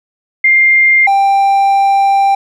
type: tone pair in turn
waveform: sine / triangle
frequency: 2107 / 789.2 Hz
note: C7 / G5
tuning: +12 / +11 cents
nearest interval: octave + perfect fourth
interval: 1701 cents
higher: first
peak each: -5 dBFS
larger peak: neither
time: 0.44-1.07 / 1.07-2.35 s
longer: second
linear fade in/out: 5 ms
effects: none